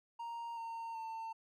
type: tone with pitch steps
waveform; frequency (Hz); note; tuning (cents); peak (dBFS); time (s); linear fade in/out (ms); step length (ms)
triangle; 932.3 / 915.8 / 899.5; A#5 / A#5 / A5; 0 / -31 / +38; -39; 0.19-1.33; 10; 380
effects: none